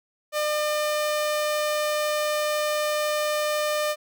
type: tone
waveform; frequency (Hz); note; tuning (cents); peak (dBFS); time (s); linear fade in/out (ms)
sawtooth; 602; D5; +43; -19; 0.32-3.96; 50
effects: none